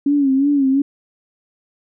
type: tone with vibrato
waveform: sine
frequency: 277.2 Hz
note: C#4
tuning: in tune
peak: -12 dBFS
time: 0.06-0.82 s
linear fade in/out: 5 ms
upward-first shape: sine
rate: 2.8 Hz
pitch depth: 80 cents each way
effects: none